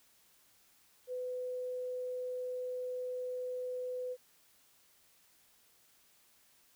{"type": "tone", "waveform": "sine", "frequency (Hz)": 502, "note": "B4", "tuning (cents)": 28, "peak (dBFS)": -36, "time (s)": [1.07, 4.17], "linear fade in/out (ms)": 50, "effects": ["white hiss -67 dBFS RMS until 6.75 s"]}